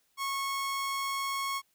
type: tone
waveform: sawtooth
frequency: 1097 Hz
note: C#6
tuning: 18 cents flat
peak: -27 dBFS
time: 0.17-1.62 s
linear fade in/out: 50 ms
effects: white hiss -72 dBFS RMS until 1.74 s